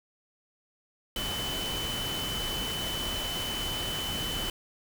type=tone in noise; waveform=sine; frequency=3022 Hz; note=F#7; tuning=36 cents sharp; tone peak=-33 dBFS; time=1.16-4.5 s; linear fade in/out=2 ms; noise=pink; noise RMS=-35 dBFS; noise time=1.16-4.5 s; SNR=-1 dB; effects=none